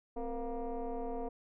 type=tone with frequency modulation; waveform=sine; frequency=221.4 Hz; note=A3; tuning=11 cents sharp; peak=-34 dBFS; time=0.16-1.29 s; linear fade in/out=10 ms; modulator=241 Hz; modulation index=2.3; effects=tanh soft clip ceiling -31 dBFS